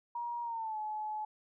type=tone with pitch glide; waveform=sine; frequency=949 to 855.3 Hz; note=A#5 to A5; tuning=+31 to -49 cents; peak=-35 dBFS; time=0.15-1.25 s; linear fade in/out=5 ms; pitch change=-180 cents; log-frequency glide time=0.43-0.78 s; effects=none